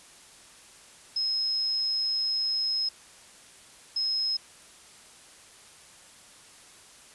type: tone bursts at uneven times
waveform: sine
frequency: 5140 Hz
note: E8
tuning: 45 cents flat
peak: -25 dBFS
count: 2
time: 1.16-2.89 / 3.96-4.37 s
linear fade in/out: 5 ms
effects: white hiss -52 dBFS RMS until 7.14 s + resampled to 24000 Hz